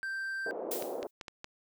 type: tone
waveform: triangle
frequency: 1568 Hz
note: G6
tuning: in tune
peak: -32 dBFS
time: 0.03-0.51 s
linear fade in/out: 0 ms
type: band-pass noise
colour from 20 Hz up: white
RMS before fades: -38 dBFS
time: 0.46-1.07 s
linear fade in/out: 2 ms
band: 340 to 590 Hz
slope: 24 dB/octave
type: noise with exponential decay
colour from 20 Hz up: blue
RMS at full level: -34 dBFS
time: 0.71-1.11 s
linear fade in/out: 5 ms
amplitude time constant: 86 ms
type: clicks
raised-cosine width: 0.2 ms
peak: -24 dBFS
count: 5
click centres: 0.824 / 1.029 / 1.212 / 1.282 / 1.444 s
effects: none